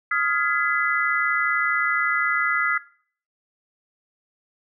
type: chord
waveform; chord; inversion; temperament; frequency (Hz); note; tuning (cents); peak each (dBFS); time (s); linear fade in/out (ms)
sine; F half-diminished seventh; third; just; 1257.2 / 1396.9 / 1676.3 / 2012; Eb6 / F6 / Ab6 / Cb7; +18 / 0 / +16 / +32; -26 / -25 / -27 / -24; 0.11-2.78; 5
effects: noise-tail reverb RT60 0.5 s tail -18 dB re dry